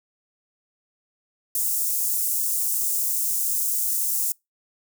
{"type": "high-pass noise", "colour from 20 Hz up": "white", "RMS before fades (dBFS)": -24, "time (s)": [1.55, 4.32], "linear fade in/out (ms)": 2, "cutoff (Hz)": 7100, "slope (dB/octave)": 24, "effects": ["noise-tail reverb RT60 0.2 s tail -26 dB re dry"]}